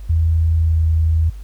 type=tone with pitch glide; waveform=sine; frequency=81.5 to 80.66 Hz; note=E2 to E2; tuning=-19 to -37 cents; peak=-12 dBFS; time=0.09-1.3 s; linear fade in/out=10 ms; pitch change=-18 cents; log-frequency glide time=0.55-0.8 s; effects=added 50 Hz sine -29 dBFS peak until 1.43 s + pink hiss -52 dBFS RMS until 1.43 s